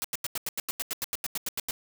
white noise bursts, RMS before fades -31 dBFS, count 16, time 0.02-1.709 s, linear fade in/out 0 ms, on 24 ms, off 87 ms, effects none

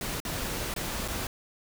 pink noise with dropouts, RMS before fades -33 dBFS, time 0.01-1.27 s, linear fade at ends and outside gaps 2 ms, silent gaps 0.202-0.25 / 0.74-0.762 / 1.079-1.083 s, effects none

